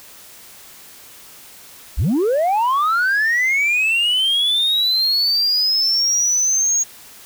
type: linear sweep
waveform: sine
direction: up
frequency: 38.89 to 6645 Hz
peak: -12 dBFS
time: 1.97-6.84 s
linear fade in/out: 20 ms
effects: tanh soft clip ceiling -13 dBFS + white hiss -42 dBFS RMS until 7.25 s